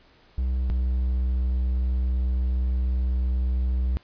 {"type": "tone pair in turn", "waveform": "triangle", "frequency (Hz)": [63.6, 62.94], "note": ["C2", "B1"], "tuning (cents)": [-48, 33], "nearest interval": "unison", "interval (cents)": 19, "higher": "first", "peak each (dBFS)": [-20, -19], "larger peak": "second", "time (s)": [[0.38, 0.7], [0.7, 3.97]], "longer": "second", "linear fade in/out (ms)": 0, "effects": ["pink hiss -57 dBFS RMS until 4.03 s", "resampled to 11025 Hz"]}